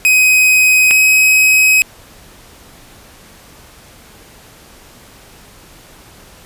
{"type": "tone pair in turn", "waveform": "45% pulse", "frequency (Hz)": [2518, 2537], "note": ["D#7", "D#7"], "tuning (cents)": [20, 33], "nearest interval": "unison", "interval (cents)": 13, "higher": "second", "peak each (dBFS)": -7, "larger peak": "neither", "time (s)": [[0.05, 0.91], [0.91, 1.82]], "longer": "second", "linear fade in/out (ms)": 0, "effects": ["pink hiss -41 dBFS RMS until 6.45 s", "resampled to 32000 Hz"]}